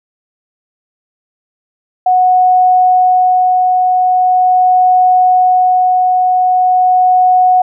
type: tone with tremolo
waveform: sine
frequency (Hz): 735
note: F#5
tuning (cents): -12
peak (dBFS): -5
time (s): 2.06-7.62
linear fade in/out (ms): 5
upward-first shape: sine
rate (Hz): 0.42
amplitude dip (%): 25
effects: none